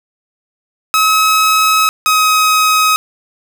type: tone pair in turn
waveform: sawtooth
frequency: 1281 / 1266.3 Hz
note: E6 / D#6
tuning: -50 / +30 cents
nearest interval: unison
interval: 20 cents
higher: first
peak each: -5 dBFS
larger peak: neither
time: 0.94-1.89 / 2.06-2.96 s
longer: first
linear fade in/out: 0 ms
effects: none